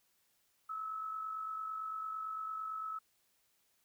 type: tone with amplitude modulation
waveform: sine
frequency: 1297 Hz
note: E6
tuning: 28 cents flat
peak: -36 dBFS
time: 0.69-2.99 s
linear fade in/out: 10 ms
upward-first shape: sine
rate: 48.9 Hz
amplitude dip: 45%
effects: white hiss -75 dBFS RMS until 3.84 s